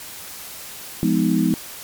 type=chord; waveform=sine; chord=F half-diminished seventh; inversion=none; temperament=just; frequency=174.61 / 209.5 / 251.4 / 314.3 Hz; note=F3 / Ab3 / Cb4 / Eb4; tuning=0 / +15 / +31 / +18 cents; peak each=-21 dBFS; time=1.03-1.54 s; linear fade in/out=0 ms; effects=white hiss -36 dBFS RMS until 1.83 s + MP3 96 kbps